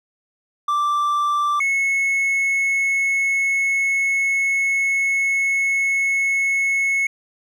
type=tone pair in turn; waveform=triangle; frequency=1174 / 2191 Hz; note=D6 / C#7; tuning=-1 / -21 cents; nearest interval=major seventh; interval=1080 cents; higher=second; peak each=-15 dBFS; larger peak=neither; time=0.68-1.6 / 1.6-7.07 s; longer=second; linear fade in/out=5 ms; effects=none